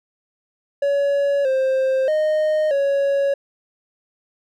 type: tone with pitch steps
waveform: triangle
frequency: 564 / 527 / 617 / 557 Hz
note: C#5 / C5 / D#5 / C#5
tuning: +30 / +12 / -15 / +8 cents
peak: -14 dBFS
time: 0.82-3.34 s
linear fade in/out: 5 ms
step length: 630 ms
effects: none